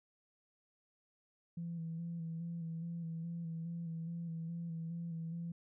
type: tone with vibrato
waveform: sine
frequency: 166.6 Hz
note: E3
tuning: 19 cents sharp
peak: -38 dBFS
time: 1.57-5.52 s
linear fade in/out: 5 ms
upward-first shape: square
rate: 2.4 Hz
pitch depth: 28 cents each way
effects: tanh soft clip ceiling -34 dBFS